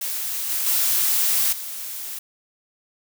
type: noise with level steps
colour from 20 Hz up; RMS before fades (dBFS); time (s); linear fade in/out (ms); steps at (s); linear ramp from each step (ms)
blue; -27 / -24 / -20 / -32; 0.01-2.19; 5; 0.49 / 0.66 / 1.52; 10
effects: none